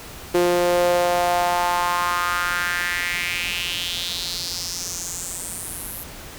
sawtooth tone with high-pass filter sweep, 175.9 Hz, F3, 13 cents sharp, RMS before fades -23 dBFS, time 0.34-6.04 s, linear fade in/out 10 ms, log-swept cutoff 380 to 12000 Hz, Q 3.8, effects pink hiss -38 dBFS RMS until 6.38 s

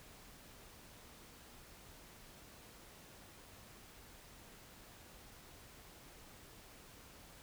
silence, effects pink hiss -58 dBFS RMS until 7.42 s

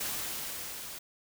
white noise with level ramp, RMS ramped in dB -34 to -43 dBFS, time 0-0.99 s, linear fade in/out 10 ms, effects none

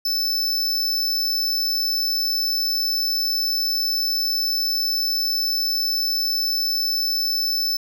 square tone, 5274 Hz, E8, in tune, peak -20 dBFS, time 0.05-7.77 s, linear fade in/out 5 ms, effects none

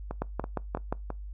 two click trains, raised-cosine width 1 ms, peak -15 / -20 dBFS, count 5 / 4, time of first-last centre 0.22-0.925 / 0.11-1.103 s, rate 5.67 / 3.02 Hz, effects noise-tail reverb RT60 0.2 s tail -23 dB re dry + added 50 Hz sine -37 dBFS peak until 1.33 s

